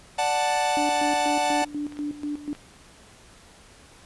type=chord; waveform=45% pulse; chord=D major; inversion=none; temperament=equal; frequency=587.3 / 740 / 880 Hz; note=D5 / F#5 / A5; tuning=0 / 0 / 0 cents; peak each=-29 / -25 / -25 dBFS; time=0.18-1.65 s; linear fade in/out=10 ms
type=clicks; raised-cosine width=0.3 ms; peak=-29 dBFS; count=8; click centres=0.723 / 0.965 / 1.091 / 1.279 / 1.497 / 1.923 / 1.97 / 2.55 s
type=tone with tremolo; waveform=sine; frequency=293.7 Hz; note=D4; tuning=in tune; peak=-26 dBFS; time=0.77-2.53 s; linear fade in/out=0 ms; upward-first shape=square; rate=4.1 Hz; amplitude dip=75%
effects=pink hiss -51 dBFS RMS until 4.05 s + resampled to 24000 Hz